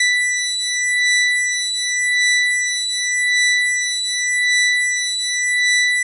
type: beating tone pair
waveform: sawtooth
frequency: 1975.5 / 1976.37 Hz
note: B6 / B6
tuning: 0 / +1 cents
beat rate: 0.87 Hz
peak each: -15 dBFS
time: 0-6.03 s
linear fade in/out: 5 ms
effects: resampled to 24000 Hz + 8-bit